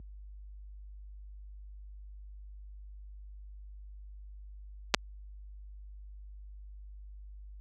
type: clicks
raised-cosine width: 0.2 ms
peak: -5 dBFS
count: 2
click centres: 4.941 / 4.946 s
effects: added 50 Hz sine -26 dBFS peak until 7.6 s + high-pass 150 Hz 12 dB/octave